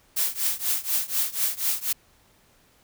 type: noise with tremolo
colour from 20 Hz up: blue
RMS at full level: -22 dBFS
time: 0.16-1.93 s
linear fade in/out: 10 ms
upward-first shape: triangle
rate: 4.1 Hz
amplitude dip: 95%
effects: pink hiss -60 dBFS RMS until 2.83 s